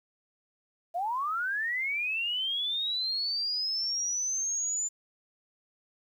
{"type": "linear sweep", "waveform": "sine", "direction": "up", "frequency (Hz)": [659.3, 7120], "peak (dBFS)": -28, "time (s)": [0.94, 4.89], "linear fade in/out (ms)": 20, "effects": ["10-bit"]}